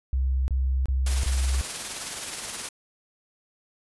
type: tone bursts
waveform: sine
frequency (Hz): 65.41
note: C2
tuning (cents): 0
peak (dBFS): -21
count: 4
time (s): 0.13-1.611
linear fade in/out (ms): 0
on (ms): 350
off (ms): 27
type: noise with tremolo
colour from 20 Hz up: white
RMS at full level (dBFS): -31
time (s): 1.06-2.69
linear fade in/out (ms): 5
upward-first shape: triangle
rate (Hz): 19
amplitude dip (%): 40
effects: resampled to 24000 Hz